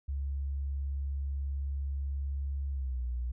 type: tone with pitch glide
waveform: sine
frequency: 69.3 to 61.03 Hz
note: C#2 to B1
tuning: 0 to -20 cents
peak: -31 dBFS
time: 0.08-3.32 s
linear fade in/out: 10 ms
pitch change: -220 cents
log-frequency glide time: 2.71-3.04 s
effects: none